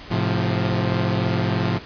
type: chord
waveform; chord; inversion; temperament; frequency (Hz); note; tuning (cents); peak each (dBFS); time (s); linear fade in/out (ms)
sawtooth; F major; first; equal with one note detuned; 107.67 / 130.81 / 174.61; A2 / C3 / F3; -37 / 0 / 0; -19 / -21 / -20; 0.1-1.79; 20
effects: pink hiss -39 dBFS RMS until 1.85 s + resampled to 11025 Hz